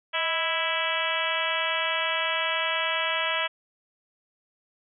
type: harmonic tone with a mistuned harmonic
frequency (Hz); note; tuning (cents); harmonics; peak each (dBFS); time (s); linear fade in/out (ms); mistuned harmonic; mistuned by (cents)
329.6; E4; 0; 2 / 3 / 4 / 5 / 6 / 7 / 8 / 9 / 10; -33 / -33 / -33 / -33 / -33 / -33 / -33 / -33 / -33; 0.13-3.48; 20; 2; -58
effects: none